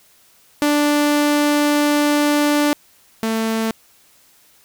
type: tone pair in turn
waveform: sawtooth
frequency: 293.7 / 223.2 Hz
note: D4 / A3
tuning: 0 / +25 cents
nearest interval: perfect fourth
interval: 475 cents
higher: first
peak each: -10 / -14 dBFS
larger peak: first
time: 0.62-2.73 / 3.23-3.71 s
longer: first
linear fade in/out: 0 ms
effects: white hiss -53 dBFS RMS until 4.64 s